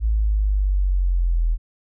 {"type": "linear sweep", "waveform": "sine", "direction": "down", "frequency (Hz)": [55, 40.24], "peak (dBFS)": -16, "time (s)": [0, 1.58], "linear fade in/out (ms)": 50, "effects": []}